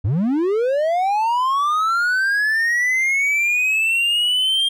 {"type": "linear sweep", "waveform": "triangle", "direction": "up", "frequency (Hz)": [83.7, 3219], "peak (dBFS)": -14, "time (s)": [0.04, 4.69], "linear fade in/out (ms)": 10, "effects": []}